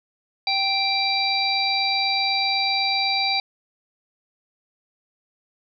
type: harmonic tone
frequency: 784 Hz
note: G5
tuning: in tune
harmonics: 1 / 3 / 5 / 6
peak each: -25 / -25 / -25 / -25 dBFS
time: 0.47-3.4 s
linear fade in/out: 2 ms
effects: none